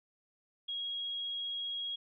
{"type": "tone", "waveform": "sine", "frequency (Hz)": 3295, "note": "G#7", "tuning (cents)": -14, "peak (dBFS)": -35, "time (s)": [0.68, 1.96], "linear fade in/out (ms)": 10, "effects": []}